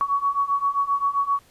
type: beating tone pair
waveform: sine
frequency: 1118 / 1125.6 Hz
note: C#6 / C#6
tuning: +14 / +26 cents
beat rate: 7.6 Hz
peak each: -24 / -22 dBFS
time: 0.01-1.39 s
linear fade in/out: 0 ms
effects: pink hiss -56 dBFS RMS until 1.5 s + resampled to 32000 Hz